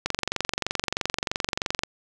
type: click train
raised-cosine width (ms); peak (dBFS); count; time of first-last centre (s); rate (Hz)
0.2; -7; 42; 0.06-1.835; 23.1
effects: none